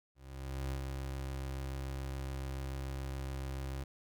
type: tone with ADSR envelope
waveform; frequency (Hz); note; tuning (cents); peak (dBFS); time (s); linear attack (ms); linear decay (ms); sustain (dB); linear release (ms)
30% pulse; 67; C2; +42; -32; 0.15-3.84; 560; 88; -3; 6
effects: none